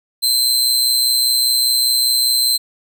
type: tone with amplitude modulation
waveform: sawtooth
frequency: 4100 Hz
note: C8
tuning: 36 cents flat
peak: -8 dBFS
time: 0.22-2.58 s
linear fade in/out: 20 ms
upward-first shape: sine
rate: 125 Hz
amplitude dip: 50%
effects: none